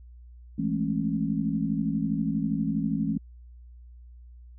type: chord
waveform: sine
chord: A major seventh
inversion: second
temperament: equal with one note detuned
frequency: 164.81 / 207.7 / 220 / 272.6 Hz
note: E3 / G#3 / A3 / C#4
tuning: 0 / 0 / 0 / -29 cents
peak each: -30 dBFS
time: 0.58-3.18 s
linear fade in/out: 10 ms
effects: added 60 Hz sine -45 dBFS peak until 4.58 s